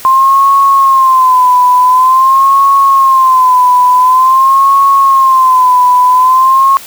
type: tone with vibrato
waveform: sine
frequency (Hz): 1046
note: C6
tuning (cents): -1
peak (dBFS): -3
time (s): 0.05-6.77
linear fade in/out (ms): 0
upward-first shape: sine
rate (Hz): 0.47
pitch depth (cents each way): 88
effects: white hiss -30 dBFS RMS until 6.86 s